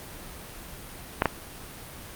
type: clicks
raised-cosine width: 0.5 ms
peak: -5 dBFS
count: 2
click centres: 1.221 / 1.257 s
effects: pink hiss -42 dBFS RMS until 2.15 s + Opus 32 kbps